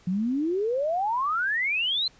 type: exponential sweep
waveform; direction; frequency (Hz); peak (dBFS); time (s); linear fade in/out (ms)
sine; up; 174.2 to 4186; -23; 0.07-2.08; 5
effects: pink hiss -57 dBFS RMS until 2.19 s + resampled to 16000 Hz